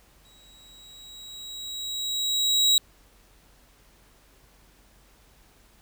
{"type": "tone with exponential growth", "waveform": "35% pulse", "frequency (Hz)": 3853, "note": "B7", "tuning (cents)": -44, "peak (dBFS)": -14, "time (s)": [0.25, 2.78], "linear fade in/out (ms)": 1, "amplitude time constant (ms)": 550, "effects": ["added 46 Hz sine -59 dBFS peak until 5.81 s", "pink hiss -59 dBFS RMS until 5.81 s"]}